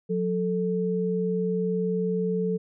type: tone pair together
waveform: sine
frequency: 180.88 / 440 Hz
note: F#3 / A4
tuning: -39 / 0 cents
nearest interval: octave + minor third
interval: 1539 cents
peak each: -26 dBFS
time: 0.09-2.58 s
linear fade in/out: 20 ms
effects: none